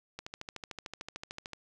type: click train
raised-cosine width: 0.2 ms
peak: -23 dBFS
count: 19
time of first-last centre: 0.19-1.533 s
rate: 13.4 Hz
effects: none